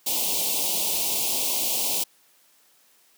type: band-stop noise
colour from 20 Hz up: white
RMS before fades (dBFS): -25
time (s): 0.06-2.04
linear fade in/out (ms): 10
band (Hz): 960 to 2500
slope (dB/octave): 48
effects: white hiss -60 dBFS RMS until 3.17 s + high-pass 200 Hz 12 dB/octave